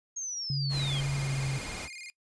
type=linear sweep; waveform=sine; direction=down; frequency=6550 to 3100 Hz; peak=-33 dBFS; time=0.16-1.01 s; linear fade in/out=10 ms
type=tone with pitch glide; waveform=sine; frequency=138.59 to 135.19 Hz; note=C#3 to C#3; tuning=0 to -43 cents; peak=-28 dBFS; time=0.5-1.58 s; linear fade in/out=2 ms; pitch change=-43 cents; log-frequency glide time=1.18-1.41 s
type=noise; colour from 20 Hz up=pink; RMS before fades=-39 dBFS; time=0.69-1.89 s; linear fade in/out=50 ms
type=tone with vibrato; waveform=sawtooth; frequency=2274 Hz; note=C#7; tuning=44 cents sharp; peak=-38 dBFS; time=0.77-2.1 s; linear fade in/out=0 ms; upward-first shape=square; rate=19 Hz; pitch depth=120 cents each way
effects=noise-tail reverb RT60 0.1 s tail -22 dB re dry + resampled to 22050 Hz